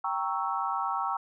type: chord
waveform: sine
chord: G diminished seventh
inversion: none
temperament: equal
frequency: 784 / 932.3 / 1108.7 / 1318.5 Hz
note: G5 / Bb5 / Db6 / Fb6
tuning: 0 / 0 / 0 / 0 cents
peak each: -33 dBFS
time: 0.04-1.17 s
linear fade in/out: 5 ms
effects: none